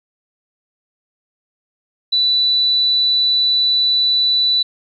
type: tone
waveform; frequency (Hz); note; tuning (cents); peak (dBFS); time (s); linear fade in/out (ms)
sine; 3970; B7; +8; -12; 2.12-4.63; 10
effects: 9-bit